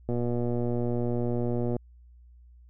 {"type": "click train", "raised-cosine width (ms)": 2, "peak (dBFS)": -17, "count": 202, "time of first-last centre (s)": [0.09, 1.765], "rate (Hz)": 120, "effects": ["added 60 Hz sine -50 dBFS peak until 2.69 s"]}